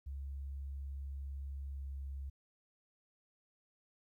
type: tone with pitch glide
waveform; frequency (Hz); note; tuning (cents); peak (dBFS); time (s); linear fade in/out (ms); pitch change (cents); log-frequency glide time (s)
sine; 68.9 to 68.35; C#2 to C#2; -10 to -24; -40; 0.06-2.3; 10; -14; 1.73-1.82
effects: 13-bit